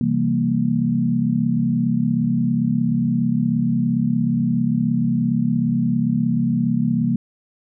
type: chord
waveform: sine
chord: C dominant seventh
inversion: none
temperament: equal with one note detuned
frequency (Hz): 130.81 / 166.44 / 196 / 233.1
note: C3 / E3 / G3 / Bb3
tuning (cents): 0 / +17 / 0 / 0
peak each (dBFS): -24 / -23 / -24 / -19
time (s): 0.01-7.16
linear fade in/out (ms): 2
effects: none